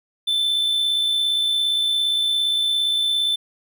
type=tone with amplitude modulation; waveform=triangle; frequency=3530 Hz; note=A7; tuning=5 cents sharp; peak=-15 dBFS; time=0.27-3.36 s; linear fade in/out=10 ms; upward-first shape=sine; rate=57.4 Hz; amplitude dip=30%; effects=none